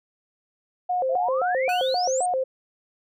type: tone with vibrato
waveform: sine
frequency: 615 Hz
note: D#5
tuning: 20 cents flat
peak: -21 dBFS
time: 0.89-2.44 s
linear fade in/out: 10 ms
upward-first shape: square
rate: 3.8 Hz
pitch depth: 280 cents each way
type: exponential sweep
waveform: sine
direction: up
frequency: 630 to 8790 Hz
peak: -28 dBFS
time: 1.09-2.26 s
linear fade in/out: 5 ms
type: tone with exponential decay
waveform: 45% pulse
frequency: 1480 Hz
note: F#6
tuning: in tune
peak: -29 dBFS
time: 1.69-2.29 s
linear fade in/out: 1 ms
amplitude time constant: 130 ms
effects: none